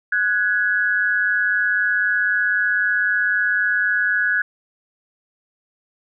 sine tone pair together, 1476 / 1672.1 Hz, F#6 / G#6, -5 / +11 cents, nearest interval major second, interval 216 cents, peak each -19 dBFS, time 0.12-4.42 s, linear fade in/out 5 ms, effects none

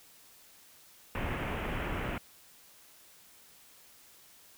pink low-pass noise, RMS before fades -35 dBFS, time 1.15-2.18 s, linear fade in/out 2 ms, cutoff 2900 Hz, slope 48 dB/octave, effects white hiss -58 dBFS RMS until 4.57 s

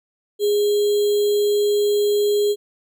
sine tone with sample-and-hold, 413.1 Hz, G#4, 9 cents flat, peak -15 dBFS, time 0.39-2.56 s, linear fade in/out 50 ms, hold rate 3675 Hz, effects none

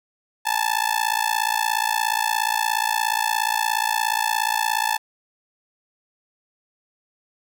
sawtooth tone with amplitude modulation, 874 Hz, A5, 12 cents flat, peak -12 dBFS, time 0.45-4.98 s, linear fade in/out 20 ms, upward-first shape sine, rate 57 Hz, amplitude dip 100%, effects none

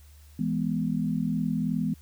sine chord, E major, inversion none, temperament equal, 164.81 / 207.7 / 246.9 Hz, E3 / G#3 / B3, 0 / 0 / 0 cents, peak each -29 dBFS, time 0.39-1.94 s, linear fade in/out 5 ms, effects added 74 Hz sine -49 dBFS peak until 2.01 s + white hiss -60 dBFS RMS until 2.01 s

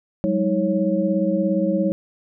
sine tone cluster, 186.1 / 203.3 / 319.4 / 550 Hz, F#3 / G#3 / D#4 / C#5, +10 / -37 / +45 / -14 cents, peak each -23 dBFS, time 0.24-1.92 s, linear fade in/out 0 ms, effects none

